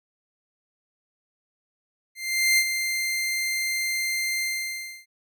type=tone with ADSR envelope; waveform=sawtooth; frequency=2093 Hz; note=C7; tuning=in tune; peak=-13 dBFS; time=2.15-5.06 s; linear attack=430 ms; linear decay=58 ms; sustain=-8 dB; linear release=640 ms; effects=none